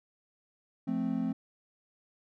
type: chord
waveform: triangle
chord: F major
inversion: none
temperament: equal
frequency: 174.61 / 220 / 261.6 Hz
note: F3 / A3 / C4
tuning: 0 / 0 / 0 cents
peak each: -34 / -31 / -30 dBFS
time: 0.87-1.33 s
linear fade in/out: 10 ms
effects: none